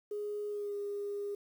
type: tone with pitch glide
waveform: sine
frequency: 415.3 to 406.8 Hz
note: G#4 to G#4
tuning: 0 to -36 cents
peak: -34 dBFS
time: 0.11-1.35 s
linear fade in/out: 5 ms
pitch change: -36 cents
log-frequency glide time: 0.49-0.75 s
effects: tanh soft clip ceiling -30 dBFS + 10-bit